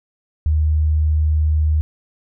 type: tone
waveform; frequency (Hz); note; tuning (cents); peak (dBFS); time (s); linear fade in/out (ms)
sine; 77; D#2; -17; -13; 0.46-1.81; 0
effects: none